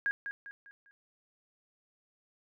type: tone with echo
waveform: sine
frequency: 1632 Hz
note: G#6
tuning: 31 cents flat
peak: -27 dBFS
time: 0.06-0.11 s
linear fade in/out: 0 ms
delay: 200 ms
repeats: 4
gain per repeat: -8 dB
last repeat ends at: 0.91 s
effects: none